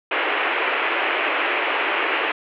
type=band-pass noise; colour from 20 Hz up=white; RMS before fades=-22 dBFS; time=0.11-2.32 s; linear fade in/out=5 ms; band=310 to 2800 Hz; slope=48 dB/octave; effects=none